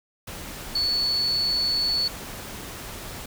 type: tone in noise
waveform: sine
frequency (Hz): 4434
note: C#8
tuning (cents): 0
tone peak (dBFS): -21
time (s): 0.75-2.08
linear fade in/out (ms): 5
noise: pink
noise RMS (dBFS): -37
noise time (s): 0.27-3.26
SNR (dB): +13
effects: none